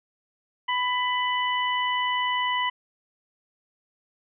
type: harmonic tone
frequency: 995 Hz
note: B5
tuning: 13 cents sharp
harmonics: 1 / 2 / 3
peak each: -25 / -28 / -30 dBFS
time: 0.68-2.7 s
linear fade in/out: 10 ms
effects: none